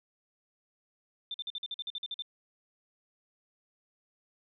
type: tone bursts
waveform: sine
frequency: 3568 Hz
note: A7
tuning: 23 cents sharp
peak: -34 dBFS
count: 12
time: 1.31-2.222 s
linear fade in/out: 2 ms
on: 32 ms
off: 48 ms
effects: none